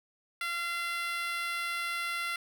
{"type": "tone with high-pass filter", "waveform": "10% pulse", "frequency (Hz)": 686, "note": "F5", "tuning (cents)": -31, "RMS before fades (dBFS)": -34, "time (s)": [0.41, 2.36], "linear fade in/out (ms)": 2, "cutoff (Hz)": 1600, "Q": 3.6, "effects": []}